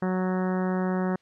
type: harmonic tone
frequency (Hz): 185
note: F#3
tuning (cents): 0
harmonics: 1 / 2 / 3 / 4 / 5 / 6 / 7 / 8 / 9 / 10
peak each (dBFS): -25 / -31 / -35 / -37 / -39 / -41 / -42 / -43 / -44 / -45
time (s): 0.02-1.16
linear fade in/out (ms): 5
effects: white hiss -65 dBFS RMS until 1.21 s + low-pass 4000 Hz 12 dB/octave